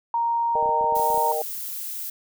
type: tone with pitch glide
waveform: sine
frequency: 932.3 to 924.8 Hz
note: A#5 to A#5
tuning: 0 to -14 cents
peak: -20 dBFS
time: 0.14-1.32 s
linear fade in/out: 2 ms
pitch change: -14 cents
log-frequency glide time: 0.55-0.65 s
type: chord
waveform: sine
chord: Eb major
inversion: second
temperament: equal with one note detuned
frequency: 466.2 / 614.4 / 784 Hz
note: Bb4 / Eb5 / G5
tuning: 0 / -22 / 0 cents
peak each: -28 dBFS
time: 0.55-1.42 s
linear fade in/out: 2 ms
type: clicks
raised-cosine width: 2 ms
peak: -28 dBFS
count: 12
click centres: 0.554 / 0.627 / 0.659 / 0.692 / 0.811 / 0.843 / 0.924 / 0.967 / 0.997 / 1.103 / 1.145 / 1.177 s
type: noise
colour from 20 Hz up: violet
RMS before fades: -32 dBFS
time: 0.95-2.1 s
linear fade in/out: 5 ms
effects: none